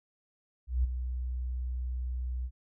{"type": "tone with ADSR envelope", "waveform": "sine", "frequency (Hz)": 62.3, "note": "B1", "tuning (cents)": 16, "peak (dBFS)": -22, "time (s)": [0.67, 2.51], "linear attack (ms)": 170, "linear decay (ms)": 16, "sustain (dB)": -9, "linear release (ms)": 61, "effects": []}